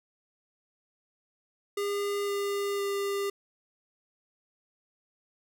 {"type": "tone with pitch steps", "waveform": "square", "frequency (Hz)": [405.3, 402.5, 399.7], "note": ["G#4", "G4", "G4"], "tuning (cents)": [-42, 46, 34], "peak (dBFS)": -29, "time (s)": [1.77, 3.3], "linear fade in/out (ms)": 5, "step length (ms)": 510, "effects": []}